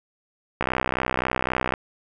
click train, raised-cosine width 0.5 ms, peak -7 dBFS, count 73, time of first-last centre 0.61-1.739 s, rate 63.8 Hz, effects none

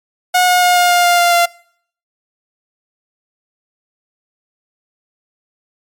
sawtooth tone with pitch steps, 726 / 721 / 716 / 711.1 / 706.1 / 701.3 / 696.4 / 691.6 Hz, F#5 / F#5 / F5 / F5 / F5 / F5 / F5 / F5, -33 / -45 / +43 / +31 / +19 / +7 / -5 / -17 cents, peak -5 dBFS, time 0.34-1.46 s, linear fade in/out 10 ms, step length 140 ms, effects noise-tail reverb RT60 0.6 s tail -24 dB re dry + MP3 96 kbps

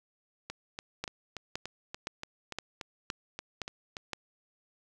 two click trains, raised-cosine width 0.2 ms, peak -21 / -17 dBFS, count 13 / 7, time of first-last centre 0.5-3.968 / 1.04-4.133 s, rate 3.46 / 1.94 Hz, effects none

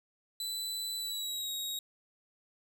sawtooth tone with pitch glide, 3991 to 3787 Hz, B7 to A#7, +17 to +27 cents, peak -32 dBFS, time 0.4-1.79 s, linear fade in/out 2 ms, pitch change -90 cents, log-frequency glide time 0.97-1.51 s, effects none

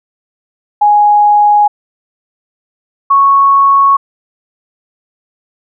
sine tone pair in turn, 830.6 / 1106.4 Hz, G#5 / C#6, 0 / -4 cents, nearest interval perfect fourth, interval 496 cents, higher second, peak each -4 dBFS, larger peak neither, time 0.81-1.68 / 3.1-3.97 s, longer neither, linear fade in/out 10 ms, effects none

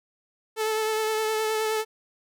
sawtooth tone with vibrato, 436.2 Hz, A4, 15 cents flat, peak -20 dBFS, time 0.56-1.85 s, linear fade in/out 50 ms, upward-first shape triangle, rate 9.6 Hz, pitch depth 24 cents each way, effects none

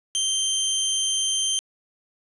20% pulse tone, 3136 Hz, G7, in tune, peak -16 dBFS, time 0.15-1.59 s, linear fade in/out 0 ms, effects resampled to 24000 Hz + 8-bit

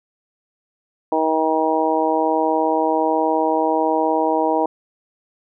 harmonic tone, 158.7 Hz, D#3, 35 cents sharp, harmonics 2 / 3 / 4 / 5 / 6, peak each -22 / -22 / -22 / -22 / -22 dBFS, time 1.12-4.66 s, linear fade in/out 2 ms, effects none

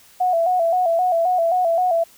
sine tone with vibrato, 698.5 Hz, F5, in tune, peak -15 dBFS, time 0.2-2.04 s, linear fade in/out 10 ms, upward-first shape square, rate 3.8 Hz, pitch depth 79 cents each way, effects white hiss -50 dBFS RMS until 2.17 s

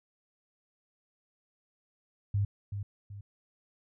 sine tone with echo, 100.8 Hz, G2, 49 cents sharp, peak -25 dBFS, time 2.34-2.45 s, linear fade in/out 5 ms, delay 380 ms, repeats 2, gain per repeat -8 dB, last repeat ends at 3.21 s, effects none

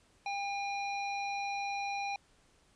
harmonic tone with a mistuned harmonic, 808 Hz, G#5, 48 cents flat, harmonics 1 / 3 / 5 / 7, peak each -35 / -39 / -47 / -52 dBFS, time 0.26-2.16 s, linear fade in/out 2 ms, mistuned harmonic 1, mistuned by -16 cents, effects pink hiss -67 dBFS RMS until 2.75 s + resampled to 22050 Hz

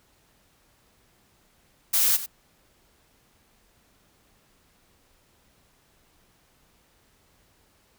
blue noise with echo, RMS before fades -21 dBFS, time 1.93-2.17 s, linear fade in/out 10 ms, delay 93 ms, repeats 1, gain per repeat -13 dB, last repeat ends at 2.263 s, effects pink hiss -63 dBFS RMS until 7.98 s

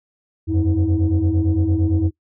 sine tone cluster, 85.5 / 94.3 / 321.4 Hz, F2 / F#2 / E4, -36 / +33 / -44 cents, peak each -18 dBFS, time 0.47-2.11 s, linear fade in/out 50 ms, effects noise-tail reverb RT60 0.1 s tail -18 dB re dry + tanh soft clip ceiling -10 dBFS

